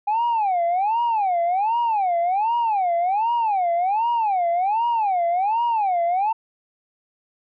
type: tone with vibrato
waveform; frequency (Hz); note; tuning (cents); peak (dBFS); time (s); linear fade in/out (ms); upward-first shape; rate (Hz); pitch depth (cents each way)
sine; 805; G5; +46; -16; 0.07-6.33; 10; sine; 1.3; 290
effects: tanh soft clip ceiling -16 dBFS